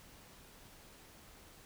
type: silence
effects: pink hiss -58 dBFS RMS until 1.65 s